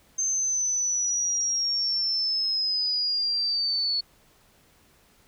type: linear sweep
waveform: sine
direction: down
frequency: 6300 to 4401 Hz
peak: -23 dBFS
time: 0.18-4.01 s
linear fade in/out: 10 ms
effects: pink hiss -60 dBFS RMS until 5.27 s